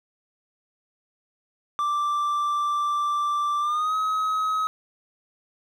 triangle tone with pitch glide, 1174.7 to 1273.6 Hz, D6 to D#6, 0 to +40 cents, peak -20 dBFS, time 1.79-4.67 s, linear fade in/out 0 ms, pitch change +140 cents, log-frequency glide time 3.6-3.95 s, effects none

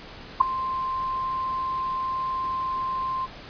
sine tone with ADSR envelope, 1046.5 Hz, C6, in tune, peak -8 dBFS, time 0.4-3.27 s, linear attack 12 ms, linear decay 4 ms, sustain -17 dB, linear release 30 ms, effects pink hiss -42 dBFS RMS until 3.49 s + resampled to 11025 Hz

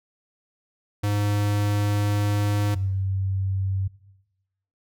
square / sine tone pair in turn, 103 / 96.03 Hz, G#2 / G2, -14 / -35 cents, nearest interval minor second, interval 121 cents, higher first, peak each -22 dBFS, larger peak neither, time 1.03-2.75 / 2.75-3.88 s, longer first, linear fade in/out 10 ms, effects noise-tail reverb RT60 1.0 s tail -20 dB re dry

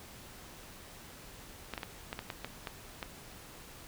clicks, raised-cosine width 0.3 ms, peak -21 dBFS, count 9, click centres 1.737 / 1.778 / 1.832 / 2.129 / 2.191 / 2.302 / 2.446 / 2.672 / 3.028 s, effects pink hiss -51 dBFS RMS until 3.87 s

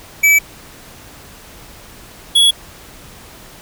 square tone pair in turn, 2300 / 3363 Hz, D7 / G#7, -37 / +21 cents, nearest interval perfect fifth, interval 658 cents, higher second, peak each -8 dBFS, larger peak neither, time 0.23-0.39 / 2.35-2.51 s, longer neither, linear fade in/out 10 ms, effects pink hiss -39 dBFS RMS until 3.61 s

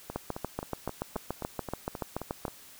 two click trains, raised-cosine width 1 ms, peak -22 / -17 dBFS, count 10 / 17, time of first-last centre 0.1-2.481 / 0.16-2.452 s, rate 3.78 / 6.98 Hz, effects white hiss -52 dBFS RMS until 2.79 s

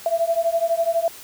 sine beating tone pair, 663 / 675 Hz, E5 / E5, +10 / +41 cents, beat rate 12 Hz, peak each -21 dBFS, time 0.06-1.08 s, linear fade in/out 2 ms, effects white hiss -41 dBFS RMS until 1.23 s

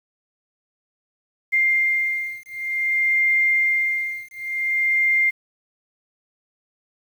sine beating tone pair, 2105 / 2105.54 Hz, C7 / C7, +10 / +10 cents, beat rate 0.54 Hz, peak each -21 dBFS, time 1.52-5.31 s, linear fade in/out 20 ms, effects 8-bit

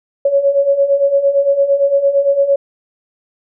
sine beating tone pair, 552 / 560.8 Hz, C#5 / C#5, -7 / +20 cents, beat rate 8.8 Hz, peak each -16 / -11 dBFS, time 0.25-2.56 s, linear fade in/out 5 ms, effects none

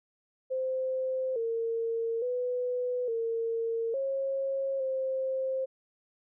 sine tone with pitch steps, 520 / 457.6 / 496.3 / 457.2 / 542 / 527 Hz, C5 / A#4 / B4 / A#4 / C#5 / C5, -11 / -32 / +8 / -34 / -39 / +12 cents, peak -28 dBFS, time 0.5-5.66 s, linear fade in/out 20 ms, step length 860 ms, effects none

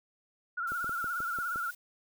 sine tone with vibrato, 1396.9 Hz, F6, in tune, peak -31 dBFS, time 0.57-1.71 s, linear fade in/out 10 ms, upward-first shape sine, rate 17 Hz, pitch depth 80 cents each way
blue noise, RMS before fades -49 dBFS, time 0.67-1.75 s, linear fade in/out 5 ms
clicks, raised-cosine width 2 ms, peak -31 dBFS, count 7, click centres 0.72 / 0.844 / 0.894 / 1.043 / 1.204 / 1.387 / 1.559 s
effects none

